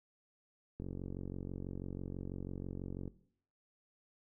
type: click train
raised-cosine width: 3 ms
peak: -29 dBFS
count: 106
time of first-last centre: 0.8-3.078 s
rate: 46.1 Hz
effects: noise-tail reverb RT60 0.6 s tail -17 dB re dry

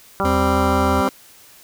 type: harmonic tone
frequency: 196 Hz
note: G3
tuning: in tune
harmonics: 1 / 2 / 3 / 4 / 5 / 6 / 7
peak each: -25 / -25 / -25 / -25 / -25 / -25 / -25 dBFS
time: 0.2-1.08 s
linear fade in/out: 0 ms
type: tone with vibrato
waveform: sine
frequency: 81.8 Hz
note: E2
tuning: 13 cents flat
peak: -21 dBFS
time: 0.23-1.02 s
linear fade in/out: 20 ms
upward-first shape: triangle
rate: 12 Hz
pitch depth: 35 cents each way
type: tone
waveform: 30% pulse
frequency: 261.6 Hz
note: C4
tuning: in tune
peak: -18 dBFS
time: 0.25-1.09 s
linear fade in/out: 0 ms
effects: white hiss -47 dBFS RMS until 1.63 s

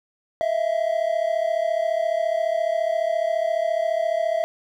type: tone pair together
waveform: triangle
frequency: 640 / 674.5 Hz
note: D#5 / E5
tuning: +49 / +40 cents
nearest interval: minor second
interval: 91 cents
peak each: -21 dBFS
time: 0.41-4.44 s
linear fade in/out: 0 ms
effects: none

